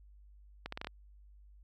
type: accelerating click train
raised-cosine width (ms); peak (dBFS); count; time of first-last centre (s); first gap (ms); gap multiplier
0.3; -23; 6; 0.66-0.871; 64; 0.79
effects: added 50 Hz sine -55 dBFS peak until 1.63 s